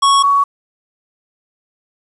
square / sine tone pair in turn, 1108.7 / 1121.6 Hz, C#6 / C#6, 0 / +20 cents, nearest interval unison, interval 20 cents, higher second, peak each -9 dBFS, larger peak neither, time 0.02-0.23 / 0.23-0.44 s, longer neither, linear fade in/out 10 ms, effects resampled to 24000 Hz + 7-bit

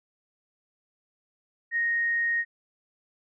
sine tone, 1864.7 Hz, A#6, in tune, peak -23 dBFS, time 1.71-2.45 s, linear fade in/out 50 ms, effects none

